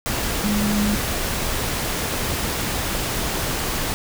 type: tone in noise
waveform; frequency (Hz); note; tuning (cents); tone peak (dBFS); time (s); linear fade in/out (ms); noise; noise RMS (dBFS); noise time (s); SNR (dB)
sine; 207.7; G#3; 0; -19; 0.44-0.95; 0; pink; -24; 0.06-3.94; +2
effects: none